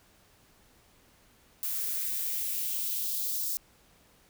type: noise with high-pass filter sweep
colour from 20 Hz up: violet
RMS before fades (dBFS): -32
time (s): 1.63-3.57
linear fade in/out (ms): 0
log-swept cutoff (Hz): 1200 to 4900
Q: 1.8
effects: pink hiss -62 dBFS RMS until 4.29 s